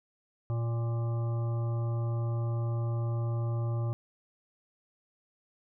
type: harmonic tone with a mistuned harmonic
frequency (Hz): 116.54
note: A#2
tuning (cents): 0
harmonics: 1 / 3 / 5 / 7 / 9 / 10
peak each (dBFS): -28 / -43 / -44 / -49 / -52 / -50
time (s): 0.5-3.93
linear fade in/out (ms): 0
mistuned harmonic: 10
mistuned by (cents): +21
effects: none